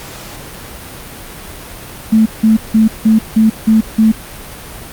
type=tone bursts; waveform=sine; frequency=220 Hz; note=A3; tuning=in tune; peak=-5 dBFS; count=7; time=2.12-4.12 s; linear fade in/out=10 ms; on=140 ms; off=170 ms; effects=pink hiss -30 dBFS RMS until 4.92 s + Opus 48 kbps